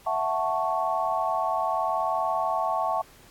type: chord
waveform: sine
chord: F# minor seventh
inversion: third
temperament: equal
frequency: 659.3 / 740 / 880 / 1108.7 Hz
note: E5 / F#5 / A5 / C#6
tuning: 0 / 0 / 0 / 0 cents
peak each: -29 dBFS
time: 0.06-3.02 s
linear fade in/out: 10 ms
effects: pink hiss -54 dBFS RMS until 3.3 s + AAC 64 kbps